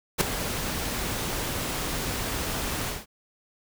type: noise with ADSR envelope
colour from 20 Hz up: pink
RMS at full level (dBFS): -18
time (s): 0.18-3.06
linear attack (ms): 31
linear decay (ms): 4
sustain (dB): -12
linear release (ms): 180
effects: none